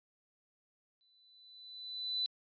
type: tone with exponential growth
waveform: sine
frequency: 3995 Hz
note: B7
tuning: 19 cents sharp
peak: -30 dBFS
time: 1.01-2.26 s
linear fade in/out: 0 ms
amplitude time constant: 270 ms
effects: resampled to 11025 Hz